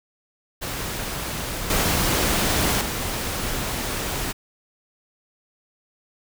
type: noise with level steps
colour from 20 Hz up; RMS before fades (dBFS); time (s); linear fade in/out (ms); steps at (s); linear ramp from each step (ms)
pink; -29 / -21 / -27; 0.61-4.33; 20; 1.7 / 2.81; 2
effects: none